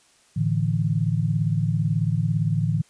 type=chord; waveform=sine; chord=A suspended fourth; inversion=none; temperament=equal; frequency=110 / 146.83 / 164.81 Hz; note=A2 / D3 / E3; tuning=0 / 0 / 0 cents; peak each=-24 dBFS; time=0.36-2.82 s; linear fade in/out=10 ms; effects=white hiss -58 dBFS RMS until 2.89 s + resampled to 22050 Hz